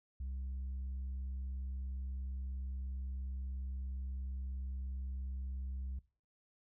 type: tone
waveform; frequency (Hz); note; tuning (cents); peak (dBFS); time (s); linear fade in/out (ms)
sine; 65.5; C2; +2; -36; 0.2-5.99; 5
effects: noise-tail reverb RT60 0.4 s tail -21 dB re dry + tanh soft clip ceiling -37 dBFS